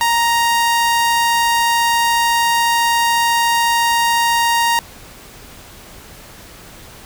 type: tone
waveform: sawtooth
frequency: 934 Hz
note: A#5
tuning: 3 cents sharp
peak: -9 dBFS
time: 0.01-4.79 s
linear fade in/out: 0 ms
effects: pink hiss -39 dBFS RMS until 7.05 s